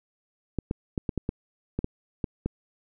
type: clicks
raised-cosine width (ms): 3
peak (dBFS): -14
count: 10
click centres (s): 0.587 / 0.711 / 0.978 / 1.092 / 1.177 / 1.291 / 1.79 / 1.844 / 2.242 / 2.46
effects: none